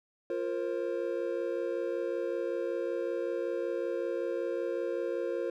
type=chord; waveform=triangle; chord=F suspended fourth; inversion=none; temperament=equal with one note detuned; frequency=349.2 / 466.2 / 531.5 Hz; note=F4 / Bb4 / C5; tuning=0 / 0 / +27 cents; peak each=-33 dBFS; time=0.3-5.5 s; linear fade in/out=2 ms; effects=none